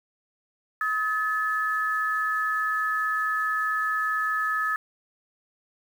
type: tone pair together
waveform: sine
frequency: 1275.6 / 1731 Hz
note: D#6 / A6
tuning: +43 / -29 cents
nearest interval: perfect fourth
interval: 528 cents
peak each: -26 / -26 dBFS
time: 0.81-4.76 s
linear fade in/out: 2 ms
effects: 8-bit